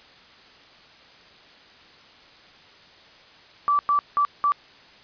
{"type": "tone bursts at uneven times", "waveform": "sine", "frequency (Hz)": 1160, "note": "D6", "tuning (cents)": -22, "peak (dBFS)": -17, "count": 4, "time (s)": [[3.68, 3.79], [3.89, 3.99], [4.17, 4.25], [4.44, 4.52]], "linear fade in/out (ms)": 0, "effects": ["white hiss -50 dBFS RMS until 5.03 s", "resampled to 11025 Hz"]}